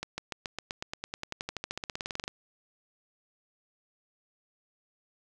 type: accelerating click train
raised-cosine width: 0.2 ms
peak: -17 dBFS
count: 28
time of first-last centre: 0.03-2.279 s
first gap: 150 ms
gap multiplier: 0.95
effects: none